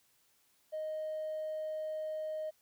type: tone with hard clipping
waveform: sine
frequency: 622.3 Hz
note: D#5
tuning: in tune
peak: -36 dBFS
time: 0.72-2.51 s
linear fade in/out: 20 ms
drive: 1 dB
effects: white hiss -71 dBFS RMS until 2.61 s